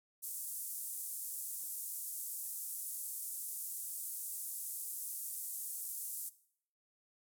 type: band-pass noise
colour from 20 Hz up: pink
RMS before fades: -43 dBFS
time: 0.22-6.3 s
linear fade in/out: 20 ms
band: 8800 to 15000 Hz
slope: 24 dB/octave
effects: noise-tail reverb RT60 0.6 s tail -17 dB re dry